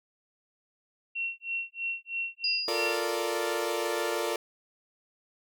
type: tone with tremolo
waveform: sine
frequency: 2726 Hz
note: F7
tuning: 43 cents flat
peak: -28 dBFS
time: 1.15-3 s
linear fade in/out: 10 ms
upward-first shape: sine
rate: 3.1 Hz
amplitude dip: 100%
type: tone with exponential decay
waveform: sine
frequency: 4874 Hz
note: D#8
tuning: 37 cents flat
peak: -25 dBFS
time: 2.44-3.82 s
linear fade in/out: 2 ms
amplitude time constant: 300 ms
type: chord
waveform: sawtooth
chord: Bb major seventh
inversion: second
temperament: equal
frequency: 349.2 / 440 / 466.2 / 587.3 Hz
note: F4 / A4 / Bb4 / D5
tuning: 0 / 0 / 0 / 0 cents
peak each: -30 dBFS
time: 2.68-4.36 s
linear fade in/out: 2 ms
effects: none